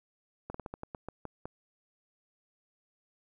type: slowing click train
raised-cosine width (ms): 1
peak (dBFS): -25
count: 10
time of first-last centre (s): 0.5-1.455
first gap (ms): 44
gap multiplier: 1.21
effects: 11-bit